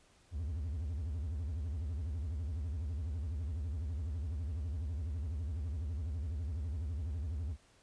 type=tone with vibrato; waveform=triangle; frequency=77.78 Hz; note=D#2; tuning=in tune; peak=-33 dBFS; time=0.31-7.57 s; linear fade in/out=50 ms; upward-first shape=sine; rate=12 Hz; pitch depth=260 cents each way; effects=pink hiss -66 dBFS RMS until 7.82 s + resampled to 22050 Hz